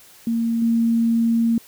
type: tone with level steps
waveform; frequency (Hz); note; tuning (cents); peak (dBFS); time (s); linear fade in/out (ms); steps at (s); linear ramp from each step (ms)
sine; 230.2; A#3; -22; -18 / -15; 0.27-1.58; 2; 0.62; 2
effects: white hiss -48 dBFS RMS until 1.67 s